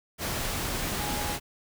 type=tone in noise; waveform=sine; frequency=830 Hz; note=G#5; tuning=1 cent flat; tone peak=-36 dBFS; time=0.97-1.39 s; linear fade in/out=50 ms; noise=pink; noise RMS=-31 dBFS; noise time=0.18-1.4 s; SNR=-8 dB; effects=none